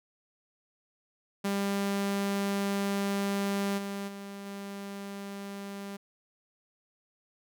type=tone with level steps; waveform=sawtooth; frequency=199.1 Hz; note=G3; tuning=27 cents sharp; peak=-24 / -30 / -36 / -34 dBFS; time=1.44-5.97 s; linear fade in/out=10 ms; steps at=3.77 / 4.07 / 4.45 s; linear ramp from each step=20 ms; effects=none